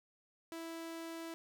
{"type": "tone", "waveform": "sawtooth", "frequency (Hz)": 329.6, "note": "E4", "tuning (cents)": 0, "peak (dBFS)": -39, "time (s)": [0.52, 1.34], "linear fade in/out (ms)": 0, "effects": []}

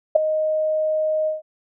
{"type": "tone with ADSR envelope", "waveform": "sine", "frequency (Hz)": 622.3, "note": "D#5", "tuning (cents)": 0, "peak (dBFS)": -6, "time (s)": [0.15, 1.42], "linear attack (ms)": 10, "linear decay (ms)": 7, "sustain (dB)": -12, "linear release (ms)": 150, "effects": []}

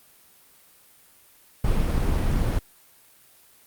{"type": "noise", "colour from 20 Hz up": "brown", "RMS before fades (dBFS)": -22, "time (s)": [1.64, 2.59], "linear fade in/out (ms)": 5, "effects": ["white hiss -55 dBFS RMS until 3.66 s", "Opus 32 kbps"]}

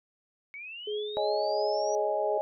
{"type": "linear sweep", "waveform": "sine", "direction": "up", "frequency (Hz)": [2200, 5850], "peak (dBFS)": -39, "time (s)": [0.54, 1.95], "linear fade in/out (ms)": 0}
{"type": "tone with tremolo", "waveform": "sine", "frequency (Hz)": 420.5, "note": "G#4", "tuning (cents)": 22, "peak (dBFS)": -29, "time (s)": [0.87, 2.38], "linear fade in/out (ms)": 5, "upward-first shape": "triangle", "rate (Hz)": 2.9, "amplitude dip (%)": 55}
{"type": "chord", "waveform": "sine", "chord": "C# suspended second", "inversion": "none", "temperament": "equal", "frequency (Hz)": [554.4, 622.3, 830.6], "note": ["C#5", "D#5", "G#5"], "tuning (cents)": [0, 0, 0], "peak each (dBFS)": [-33, -29, -32], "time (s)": [1.17, 2.41], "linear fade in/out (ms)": 0}
{"effects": []}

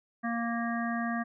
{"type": "harmonic tone", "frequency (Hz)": 233.1, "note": "A#3", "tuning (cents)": 0, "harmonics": [1, 3, 5, 7, 8], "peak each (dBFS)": [-31, -36, -38, -39, -40], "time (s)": [0.23, 1.24], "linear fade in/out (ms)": 20, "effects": []}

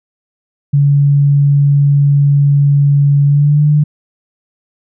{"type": "tone with pitch glide", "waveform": "sine", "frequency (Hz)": [142.3, 148.94], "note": ["C#3", "D3"], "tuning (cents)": [46, 25], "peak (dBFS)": -6, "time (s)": [0.73, 3.84], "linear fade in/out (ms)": 10, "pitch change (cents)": 79, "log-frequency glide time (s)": [3.26, 3.64], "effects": []}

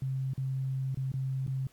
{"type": "tone with dropouts", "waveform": "sine", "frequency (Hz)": 132.8, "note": "C3", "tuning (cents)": 26, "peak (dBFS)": -29, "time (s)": [0.02, 1.67], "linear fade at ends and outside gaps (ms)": 2, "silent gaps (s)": [[0.335, 0.378], [0.946, 0.972], [1.118, 1.139], [1.466, 1.478]], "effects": ["pink hiss -63 dBFS RMS until 1.72 s", "MP3 96 kbps"]}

